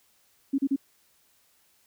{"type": "tone bursts", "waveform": "sine", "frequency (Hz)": 274.2, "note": "C#4", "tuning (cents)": -19, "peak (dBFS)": -21, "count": 3, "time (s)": [0.53, 0.762], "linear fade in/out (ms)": 10, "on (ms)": 54, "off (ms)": 35, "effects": ["white hiss -65 dBFS RMS until 1.86 s"]}